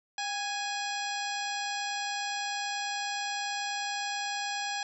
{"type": "harmonic tone with a mistuned harmonic", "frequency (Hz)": 830.6, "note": "G#5", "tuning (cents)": 0, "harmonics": [1, 2, 3, 4, 5, 6, 7, 9], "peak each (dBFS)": [-35, -38, -40, -41, -42, -43, -43, -45], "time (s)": [0.18, 4.83], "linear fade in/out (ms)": 2, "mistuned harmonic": 1, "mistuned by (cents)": -54, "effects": ["11-bit"]}